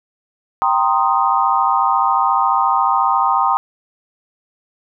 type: chord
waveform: sine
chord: C minor seventh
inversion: second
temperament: equal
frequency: 784 / 932.3 / 1046.5 / 1244.5 Hz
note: G5 / Bb5 / C6 / Eb6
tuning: 0 / 0 / 0 / 0 cents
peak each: -18 dBFS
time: 0.62-3.57 s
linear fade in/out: 0 ms
effects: none